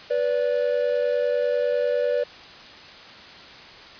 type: tone pair together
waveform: triangle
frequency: 490 / 580 Hz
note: B4 / D5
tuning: -14 / -22 cents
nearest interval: minor third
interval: 292 cents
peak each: -21 / -21 dBFS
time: 0.1-2.24 s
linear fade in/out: 10 ms
effects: white hiss -43 dBFS RMS until 3.99 s + resampled to 11025 Hz